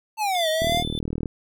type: exponential two-way sweep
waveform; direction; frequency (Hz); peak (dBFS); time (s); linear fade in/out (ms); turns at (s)
square; down then up; 896 to 623 to 717; -22; 0.17-0.84; 50; 0.49
type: tone with tremolo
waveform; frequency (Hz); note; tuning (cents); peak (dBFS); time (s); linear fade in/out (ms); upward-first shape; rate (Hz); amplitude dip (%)
triangle; 3520; A7; 0; -23; 0.35-0.99; 0; triangle; 3.1; 70
type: click train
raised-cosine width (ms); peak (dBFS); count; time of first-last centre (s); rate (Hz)
3; -15; 26; 0.62-1.258; 39.2
effects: none